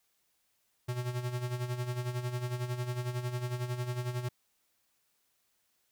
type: tone with tremolo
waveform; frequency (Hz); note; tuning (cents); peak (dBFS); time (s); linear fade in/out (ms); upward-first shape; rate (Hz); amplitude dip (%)
square; 123.47; B2; 0; -31; 0.88-4.29; 10; sine; 11; 65
effects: white hiss -75 dBFS RMS until 5.91 s